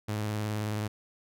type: tone with vibrato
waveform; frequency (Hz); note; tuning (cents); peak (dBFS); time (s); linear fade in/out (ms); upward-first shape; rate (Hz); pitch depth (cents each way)
sawtooth; 106.1; G#2; +38; -26; 0.08-0.88; 10; triangle; 19; 47
effects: none